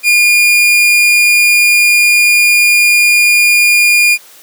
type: tone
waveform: 40% pulse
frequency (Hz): 2423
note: D#7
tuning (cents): -47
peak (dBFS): -5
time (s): 0.03-4.18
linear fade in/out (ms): 50
effects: white hiss -39 dBFS RMS until 4.42 s + high-pass 300 Hz 12 dB/octave